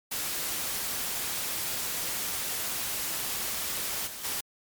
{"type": "noise with level steps", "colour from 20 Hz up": "white", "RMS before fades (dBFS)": [-32, -40, -32], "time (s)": [0.11, 4.41], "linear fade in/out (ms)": 10, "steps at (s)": [4.06, 4.23], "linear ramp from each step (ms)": 20, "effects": ["MP3 96 kbps"]}